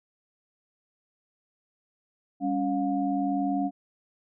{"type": "tone cluster", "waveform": "sine", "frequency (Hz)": [199, 279.5, 711], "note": ["G3", "C#4", "F5"], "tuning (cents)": [26, 14, 31], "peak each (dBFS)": [-32, -26, -30], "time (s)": [2.4, 3.71], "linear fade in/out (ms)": 50, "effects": []}